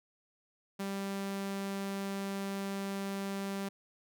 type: tone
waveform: sawtooth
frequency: 196.7 Hz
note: G3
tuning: 6 cents sharp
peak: -31 dBFS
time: 0.79-3.69 s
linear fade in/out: 10 ms
effects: none